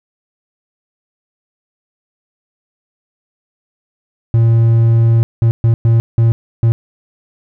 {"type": "tone bursts at uneven times", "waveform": "triangle", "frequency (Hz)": 114.9, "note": "A#2", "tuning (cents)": -25, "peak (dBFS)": -5, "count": 6, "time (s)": [[4.34, 5.23], [5.42, 5.51], [5.64, 5.74], [5.85, 6], [6.18, 6.32], [6.63, 6.72]], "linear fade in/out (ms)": 0, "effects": []}